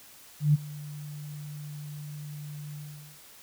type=tone with ADSR envelope; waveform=sine; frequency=148.3 Hz; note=D3; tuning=17 cents sharp; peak=-16 dBFS; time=0.4-3.2 s; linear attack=140 ms; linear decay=24 ms; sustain=-21 dB; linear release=440 ms; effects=white hiss -52 dBFS RMS until 3.42 s